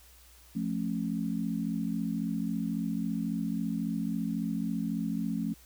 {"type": "chord", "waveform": "sine", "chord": "F augmented", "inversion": "none", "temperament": "just", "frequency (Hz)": [174.61, 218.3, 272.8], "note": ["F3", "A3", "C#4"], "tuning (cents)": [0, -13, -28], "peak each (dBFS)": [-34, -32, -35], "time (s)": [0.55, 5.54], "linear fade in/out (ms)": 10, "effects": ["added 60 Hz sine -57 dBFS peak until 5.65 s", "white hiss -58 dBFS RMS until 5.65 s"]}